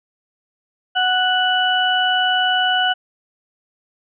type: harmonic tone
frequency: 740 Hz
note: F#5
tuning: in tune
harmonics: 1 / 2 / 4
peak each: -19 / -19 / -19 dBFS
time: 0.95-2.94 s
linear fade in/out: 20 ms
effects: none